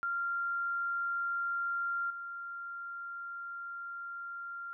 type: tone with level steps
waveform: sine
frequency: 1387 Hz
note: F6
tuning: 12 cents flat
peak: -31 / -39 dBFS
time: 0.03-4.73 s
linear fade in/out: 0 ms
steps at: 2.1 s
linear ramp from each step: 5 ms
effects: none